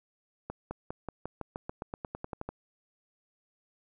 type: accelerating click train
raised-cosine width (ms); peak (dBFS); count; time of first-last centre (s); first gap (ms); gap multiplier
1; -22; 16; 0.5-2.49; 210; 0.93
effects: none